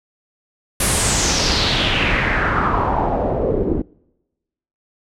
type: noise with low-pass filter sweep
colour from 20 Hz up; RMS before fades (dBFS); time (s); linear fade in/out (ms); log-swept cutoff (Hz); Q
pink; -18; 0.8-3.82; 5; 11000 to 330; 3.6
effects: noise-tail reverb RT60 1.0 s tail -26 dB re dry